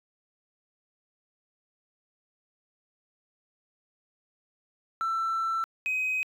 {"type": "tone pair in turn", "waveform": "triangle", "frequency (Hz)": [1336, 2522], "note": ["E6", "D#7"], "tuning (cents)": [23, 23], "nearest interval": "major seventh", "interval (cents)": 1100, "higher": "second", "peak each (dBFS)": -23, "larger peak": "neither", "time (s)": [[5.01, 5.64], [5.86, 6.23]], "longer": "first", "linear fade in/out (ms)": 0, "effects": ["tanh soft clip ceiling -22 dBFS"]}